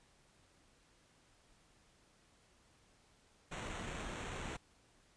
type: noise with sample-and-hold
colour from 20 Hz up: pink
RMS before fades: -44 dBFS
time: 3.51-4.57 s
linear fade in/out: 10 ms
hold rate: 4900 Hz
effects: pink hiss -69 dBFS RMS until 5.16 s + resampled to 22050 Hz